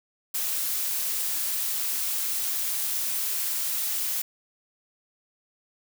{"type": "noise", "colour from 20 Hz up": "blue", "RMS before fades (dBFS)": -28, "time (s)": [0.34, 4.22], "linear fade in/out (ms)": 5, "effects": []}